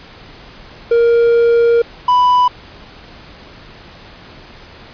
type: tone pair in turn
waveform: triangle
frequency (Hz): 468.2 / 992.1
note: A#4 / B5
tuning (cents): +8 / +8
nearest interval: octave + minor second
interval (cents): 1300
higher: second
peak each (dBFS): -6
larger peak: neither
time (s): 0.91-1.82 / 2.08-2.48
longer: first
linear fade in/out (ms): 5
effects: pink hiss -38 dBFS RMS until 4.93 s + resampled to 11025 Hz